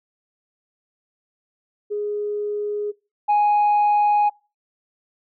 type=tone pair in turn; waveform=sine; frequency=415.3 / 830.6 Hz; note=G#4 / G#5; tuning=0 / 0 cents; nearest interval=octave; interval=1200 cents; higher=second; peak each=-22 / -12 dBFS; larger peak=second; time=1.9-2.92 / 3.28-4.3 s; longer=neither; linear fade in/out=20 ms; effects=noise-tail reverb RT60 0.3 s tail -24 dB re dry + tanh soft clip ceiling -13 dBFS